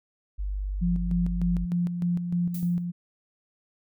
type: tone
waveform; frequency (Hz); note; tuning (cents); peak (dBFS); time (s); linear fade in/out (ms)
sine; 49.1; G1; +4; -27; 0.38-1.66; 20
type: tone with tremolo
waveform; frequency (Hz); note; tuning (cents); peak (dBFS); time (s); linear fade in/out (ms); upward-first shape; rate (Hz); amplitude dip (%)
sine; 174.61; F3; 0; -22; 0.81-2.92; 20; square; 3.3; 50
type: noise with exponential decay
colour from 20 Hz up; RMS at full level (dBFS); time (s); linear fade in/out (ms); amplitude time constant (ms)
violet; -37; 2.54-2.85; 5; 66
effects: none